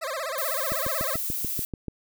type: tone with vibrato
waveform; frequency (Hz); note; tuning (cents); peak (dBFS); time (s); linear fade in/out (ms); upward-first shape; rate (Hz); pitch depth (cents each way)
20% pulse; 587.3; D5; 0; -24; 0.01-1.17; 20; sine; 16; 220
type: noise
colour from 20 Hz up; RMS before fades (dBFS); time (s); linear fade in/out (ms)
violet; -30; 0.38-1.65; 0
type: click train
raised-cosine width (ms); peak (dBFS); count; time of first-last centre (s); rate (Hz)
3; -19; 9; 0.72-1.883; 6.88
effects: none